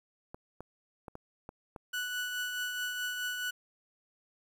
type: clicks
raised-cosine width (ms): 1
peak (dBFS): -29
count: 6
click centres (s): 0.345 / 0.606 / 1.082 / 1.154 / 1.491 / 1.762
type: tone with tremolo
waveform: 30% pulse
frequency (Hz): 1480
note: F#6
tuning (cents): 0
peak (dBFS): -29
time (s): 1.93-3.51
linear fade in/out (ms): 10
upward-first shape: triangle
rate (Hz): 4.7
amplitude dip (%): 40
effects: 10-bit